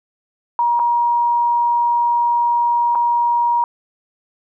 sine tone with dropouts, 950 Hz, A#5, 33 cents sharp, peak -13 dBFS, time 0.59-3.64 s, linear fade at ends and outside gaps 1 ms, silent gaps 0.793-0.798 / 2.95-2.955 s, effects none

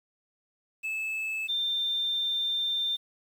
triangle / sine tone pair in turn, 2611 / 3589 Hz, E7 / A7, -17 / +34 cents, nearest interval tritone, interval 551 cents, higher second, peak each -28 / -26 dBFS, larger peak second, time 0.83-1.48 / 1.48-2.97 s, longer second, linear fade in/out 20 ms, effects 9-bit

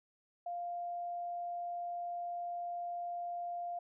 sine tone, 698.5 Hz, F5, in tune, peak -37 dBFS, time 0.46-3.79 s, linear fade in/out 5 ms, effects none

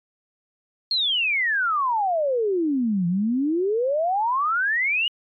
sine exponential two-way sweep, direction down then up, 4331 to 168.6 to 2949 Hz, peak -19 dBFS, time 0.91-5.08 s, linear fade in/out 2 ms, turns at 3.07 s, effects MP3 96 kbps

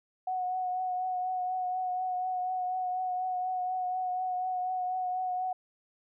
sine tone with vibrato, 736 Hz, F#5, 9 cents flat, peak -29 dBFS, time 0.27-5.53 s, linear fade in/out 5 ms, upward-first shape triangle, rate 4.1 Hz, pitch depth 26 cents each way, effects none

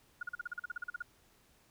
sine tone bursts, 1434 Hz, F6, 45 cents sharp, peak -35 dBFS, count 14, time 0.21-1.023 s, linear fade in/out 5 ms, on 20 ms, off 41 ms, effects pink hiss -67 dBFS RMS until 1.7 s

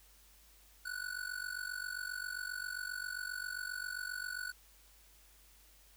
square tone with amplitude modulation, 1480 Hz, F#6, in tune, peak -36 dBFS, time 0.85-4.52 s, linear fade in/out 10 ms, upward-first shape sine, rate 47.5 Hz, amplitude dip 85%, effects added 50 Hz sine -64 dBFS peak until 5.96 s + white hiss -64 dBFS RMS until 5.96 s

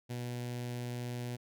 sawtooth tone with notch filter, 122 Hz, B2, 21 cents flat, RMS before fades -39 dBFS, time 0.09-1.37 s, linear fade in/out 20 ms, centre 1200 Hz, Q 1.5, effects none

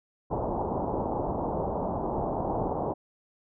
white low-pass noise, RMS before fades -30 dBFS, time 0.3-2.94 s, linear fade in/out 20 ms, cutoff 930 Hz, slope 48 dB/octave, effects none

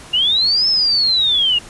sine linear two-way sweep, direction up then down, 2794 to 5300 to 2794 Hz, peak -12 dBFS, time 0.13-1.59 s, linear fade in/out 10 ms, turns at 0.68 s, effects pink hiss -38 dBFS RMS until 1.69 s + resampled to 24000 Hz

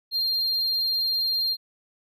triangle tone, 4195 Hz, C8, 4 cents sharp, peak -21 dBFS, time 0.11-1.57 s, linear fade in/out 50 ms, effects none

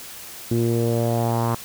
sawtooth tone with low-pass filter sweep, 116.54 Hz, A#2, in tune, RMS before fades -21 dBFS, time 0.51-1.55 s, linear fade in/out 5 ms, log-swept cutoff 320 to 1100 Hz, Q 3.2, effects white hiss -38 dBFS RMS until 1.64 s

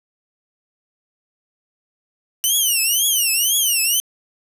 5% pulse tone with vibrato, 2949 Hz, F#7, 6 cents flat, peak -7 dBFS, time 2.44-4 s, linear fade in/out 0 ms, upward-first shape triangle, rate 2 Hz, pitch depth 240 cents each way, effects resampled to 32000 Hz + 7-bit

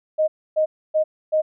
sine tone bursts, 622.3 Hz, D#5, in tune, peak -15 dBFS, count 4, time 0.18-1.42 s, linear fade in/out 20 ms, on 100 ms, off 280 ms, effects none

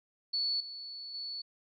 sine tone with level steps, 4435 Hz, C#8, in tune, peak -29 / -41 / -37 dBFS, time 0.33-1.42 s, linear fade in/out 10 ms, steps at 0.6 / 1.14 s, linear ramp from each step 5 ms, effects none

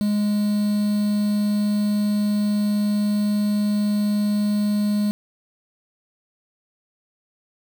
triangle tone with quantisation, 207.7 Hz, G#3, in tune, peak -16 dBFS, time 0.01-5.11 s, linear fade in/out 0 ms, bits 6, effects none

